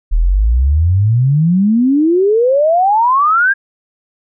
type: exponential sweep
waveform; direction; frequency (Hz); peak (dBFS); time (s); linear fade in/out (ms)
sine; up; 37.27 to 1642; -8; 0.11-3.54; 20
effects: none